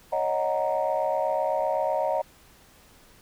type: chord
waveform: sine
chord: D# minor seventh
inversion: third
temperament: equal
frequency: 554.4 / 622.3 / 740 / 932.3 Hz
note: C#5 / D#5 / F#5 / A#5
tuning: 0 / 0 / 0 / 0 cents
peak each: -28 / -26 / -29 / -29 dBFS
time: 0.12-2.22 s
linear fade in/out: 10 ms
effects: tanh soft clip ceiling -15 dBFS + pink hiss -55 dBFS RMS until 3.21 s

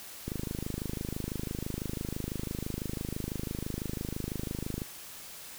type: click train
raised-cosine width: 3 ms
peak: -21 dBFS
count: 119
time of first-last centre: 0.28-4.818 s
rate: 26 Hz
effects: white hiss -46 dBFS RMS until 5.58 s

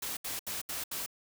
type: noise bursts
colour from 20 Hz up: white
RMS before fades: -37 dBFS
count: 5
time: 0.02-1.062 s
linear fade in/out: 5 ms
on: 150 ms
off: 73 ms
effects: none

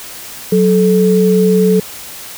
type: tone pair together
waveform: sine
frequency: 185 / 434.6 Hz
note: F#3 / A4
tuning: 0 / -21 cents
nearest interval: octave + minor third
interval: 1479 cents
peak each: -10 dBFS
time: 0.52-1.8 s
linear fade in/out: 5 ms
effects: white hiss -30 dBFS RMS until 2.37 s

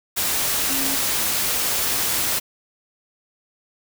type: tone in noise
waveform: sine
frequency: 271.4 Hz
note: C#4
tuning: 36 cents flat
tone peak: -29 dBFS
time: 0.69-0.97 s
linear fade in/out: 20 ms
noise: white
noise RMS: -22 dBFS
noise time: 0.16-2.4 s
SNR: -10 dB
effects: none

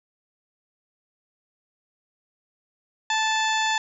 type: harmonic tone with a mistuned harmonic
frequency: 877 Hz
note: A5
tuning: 6 cents flat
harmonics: 1 / 2 / 3 / 4 / 5 / 6 / 7 / 8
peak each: -24 / -26 / -31 / -29 / -36 / -40 / -40 / -35 dBFS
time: 3.1-3.78 s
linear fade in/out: 2 ms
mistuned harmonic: 6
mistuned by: -54 cents
effects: none

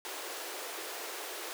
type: high-pass noise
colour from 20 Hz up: pink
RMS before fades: -41 dBFS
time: 0.05-1.53 s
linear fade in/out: 0 ms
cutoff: 340 Hz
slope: 48 dB/octave
effects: none

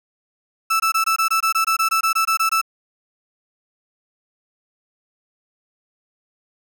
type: tone bursts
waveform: 35% pulse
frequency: 1318.5 Hz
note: E6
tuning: in tune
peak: -14 dBFS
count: 16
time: 0.7-2.615 s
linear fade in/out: 10 ms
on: 100 ms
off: 21 ms
effects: none

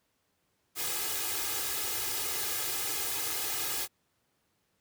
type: noise with comb filter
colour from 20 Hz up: white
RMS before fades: -33 dBFS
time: 0.75-3.88 s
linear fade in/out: 50 ms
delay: 2.4 ms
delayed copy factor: +0.9
effects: pink hiss -75 dBFS RMS until 4.8 s + high-pass 80 Hz 12 dB/octave

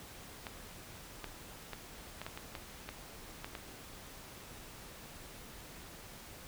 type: clicks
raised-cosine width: 0.3 ms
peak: -25 dBFS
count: 10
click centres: 0.468 / 1.243 / 1.733 / 2.216 / 2.265 / 2.375 / 2.552 / 2.89 / 3.445 / 3.552 s
effects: pink hiss -51 dBFS RMS until 6.47 s

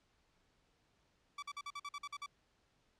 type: tone bursts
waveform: sawtooth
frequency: 1153 Hz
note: D6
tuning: 32 cents flat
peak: -38 dBFS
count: 10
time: 1.38-2.262 s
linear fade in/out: 5 ms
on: 45 ms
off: 48 ms
effects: pink hiss -75 dBFS RMS until 2.99 s + low-pass 6000 Hz 12 dB/octave

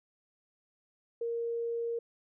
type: tone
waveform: sine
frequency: 466.2 Hz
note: A#4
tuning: in tune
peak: -31 dBFS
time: 1.21-1.99 s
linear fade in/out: 5 ms
effects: none

